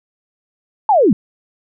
sine linear sweep, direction down, 902 to 166.7 Hz, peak -8 dBFS, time 0.89-1.13 s, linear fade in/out 2 ms, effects none

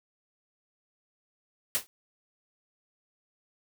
white noise with exponential decay, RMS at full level -23 dBFS, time 1.75-1.87 s, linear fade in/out 0 ms, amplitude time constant 24 ms, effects none

